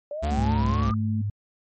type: linear sweep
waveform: sine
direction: up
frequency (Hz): 568 to 1228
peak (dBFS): -29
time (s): 0.11-0.94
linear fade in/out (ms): 2
type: tone with vibrato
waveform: 45% pulse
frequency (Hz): 69.3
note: C#2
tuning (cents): 0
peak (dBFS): -24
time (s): 0.22-0.92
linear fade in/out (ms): 20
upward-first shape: sine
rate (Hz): 4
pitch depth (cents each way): 130
type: tone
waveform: sine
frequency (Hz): 218.4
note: A3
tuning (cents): -13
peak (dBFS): -26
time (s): 0.31-1.22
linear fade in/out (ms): 10
type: tone with pitch glide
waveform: sine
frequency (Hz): 103.9 to 103.06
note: G#2 to G#2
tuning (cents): +1 to -13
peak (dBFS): -24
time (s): 0.37-1.3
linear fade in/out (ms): 5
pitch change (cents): -14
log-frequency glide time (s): 0.9-1.02
effects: MP3 32 kbps